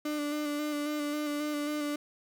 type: tone with vibrato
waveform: 35% pulse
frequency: 296.3 Hz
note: D4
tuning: 15 cents sharp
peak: -29 dBFS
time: 0.05-1.96 s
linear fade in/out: 5 ms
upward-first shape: square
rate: 3.7 Hz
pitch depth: 21 cents each way
effects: none